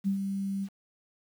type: tone with ADSR envelope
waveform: sine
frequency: 196 Hz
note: G3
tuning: in tune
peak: -23 dBFS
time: 0.04-0.69 s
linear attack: 33 ms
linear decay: 97 ms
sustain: -6 dB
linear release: 58 ms
effects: 9-bit